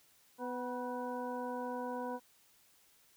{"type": "harmonic tone with a mistuned harmonic", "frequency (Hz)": 249.1, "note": "B3", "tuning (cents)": 15, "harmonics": [1, 2, 3, 4, 6], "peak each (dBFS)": [-42, -41, -46, -42, -52], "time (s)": [0.38, 2.2], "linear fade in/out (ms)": 50, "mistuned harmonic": 4, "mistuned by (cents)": -41, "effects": ["white hiss -67 dBFS RMS until 3.16 s"]}